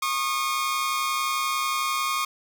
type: tone pair together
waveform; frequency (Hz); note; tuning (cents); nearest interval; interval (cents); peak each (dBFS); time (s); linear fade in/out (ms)
sawtooth; 1091 / 1222.1; C#6 / D#6; -28 / -31; major second; 197; -23; 0.02-2.25; 5
effects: none